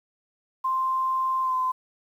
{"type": "tone with pitch glide", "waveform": "sine", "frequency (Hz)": [1046.5, 1027.9], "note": ["C6", "C6"], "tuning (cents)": [0, -31], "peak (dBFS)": -22, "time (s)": [0.64, 1.72], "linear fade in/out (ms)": 10, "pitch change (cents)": -31, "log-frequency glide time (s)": [1.42, 1.54], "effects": ["9-bit"]}